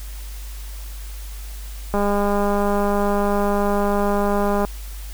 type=click train; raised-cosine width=1 ms; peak=-8 dBFS; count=551; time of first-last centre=1.94-4.649 s; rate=203 Hz; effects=added 50 Hz sine -30 dBFS peak until 5.13 s + white hiss -42 dBFS RMS until 5.13 s